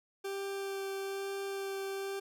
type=tone with vibrato; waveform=40% pulse; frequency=392 Hz; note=G4; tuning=in tune; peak=-35 dBFS; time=0.24-2.2 s; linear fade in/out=10 ms; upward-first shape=sine; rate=1.1 Hz; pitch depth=9 cents each way; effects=none

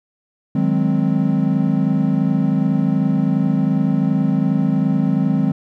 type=chord; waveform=triangle; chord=Ab dominant seventh; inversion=second; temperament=equal; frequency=155.56 / 185 / 207.7 / 261.6 Hz; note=Eb3 / Gb3 / Ab3 / C4; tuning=0 / 0 / 0 / 0 cents; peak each=-18 dBFS; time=0.55-5.52 s; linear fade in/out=5 ms; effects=none

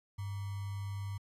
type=tone with sample-and-hold; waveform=sine; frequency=99.3 Hz; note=G2; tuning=23 cents sharp; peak=-36 dBFS; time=0.18-1.18 s; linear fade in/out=10 ms; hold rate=1050 Hz; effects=resampled to 32000 Hz

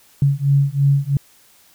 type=beating tone pair; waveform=sine; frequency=138.59 / 141.59 Hz; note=C#3 / C#3; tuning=0 / +37 cents; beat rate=3 Hz; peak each=-16 dBFS; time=0.22-1.17 s; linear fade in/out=2 ms; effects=white hiss -52 dBFS RMS until 1.74 s

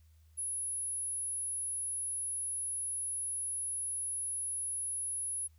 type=tone; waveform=sine; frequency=10540 Hz; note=E9; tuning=1 cent flat; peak=-34 dBFS; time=0.37-5.48 s; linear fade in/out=20 ms; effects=added 79 Hz sine -59 dBFS peak until 5.58 s + white hiss -75 dBFS RMS until 5.58 s

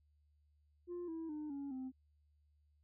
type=tone with pitch steps; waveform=sine; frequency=351.3 / 325.9 / 302.3 / 280.4 / 260.2 Hz; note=F4 / E4 / D#4 / C#4 / C4; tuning=+10 / -20 / -50 / +20 / -9 cents; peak=-39 dBFS; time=0.87-1.92 s; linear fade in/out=50 ms; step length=210 ms; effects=tanh soft clip ceiling -40 dBFS + added 74 Hz sine -70 dBFS peak until 2.83 s

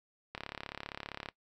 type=click train; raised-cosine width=0.3 ms; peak=-23 dBFS; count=34; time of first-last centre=0.35-1.287 s; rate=35.2 Hz; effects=noise-tail reverb RT60 0.1 s tail -19 dB re dry

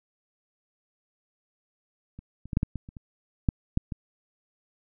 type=clicks; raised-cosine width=5 ms; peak=-29 / -29 / -19 / -9 / -12 / -20 / -30 / -29 / -9 / -10 / -20 dBFS; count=11; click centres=2.19 / 2.456 / 2.532 / 2.571 / 2.631 / 2.757 / 2.889 / 2.968 / 3.488 / 3.774 / 3.922 s; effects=none

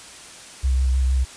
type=tone with vibrato; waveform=sine; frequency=65 Hz; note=C2; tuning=11 cents flat; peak=-16 dBFS; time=0.63-1.25 s; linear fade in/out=20 ms; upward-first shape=square; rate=6.4 Hz; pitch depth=21 cents each way; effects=white hiss -41 dBFS RMS until 1.36 s + resampled to 22050 Hz

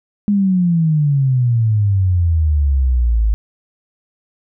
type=exponential sweep; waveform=sine; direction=down; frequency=208 to 52.1 Hz; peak=-11 dBFS; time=0.28-3.34 s; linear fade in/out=0 ms; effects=none

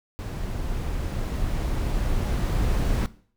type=noise with level ramp; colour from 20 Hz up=brown; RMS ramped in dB=-30 to -22 dBFS; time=0.19-3.06 s; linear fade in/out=0 ms; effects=noise-tail reverb RT60 0.5 s tail -18 dB re dry

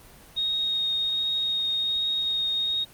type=tone with vibrato; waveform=sine; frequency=3729 Hz; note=A#7; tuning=in tune; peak=-23 dBFS; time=0.36-2.85 s; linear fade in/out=20 ms; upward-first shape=triangle; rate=1.3 Hz; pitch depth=9 cents each way; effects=pink hiss -50 dBFS RMS until 2.93 s + Opus 24 kbps

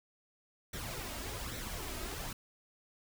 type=noise with flanger; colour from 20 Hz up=pink; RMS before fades=-41 dBFS; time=0.73-2.33 s; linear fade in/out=5 ms; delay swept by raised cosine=0.51 to 3.21 ms; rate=1.2 Hz; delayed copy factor=+0.55; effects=none

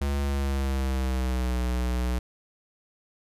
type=tone with pitch glide; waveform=square; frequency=70.4 to 61.64 Hz; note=C#2 to B1; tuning=+27 to -3 cents; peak=-25 dBFS; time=0.01-2.19 s; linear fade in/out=5 ms; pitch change=-230 cents; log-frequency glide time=0.21-1.6 s; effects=resampled to 32000 Hz

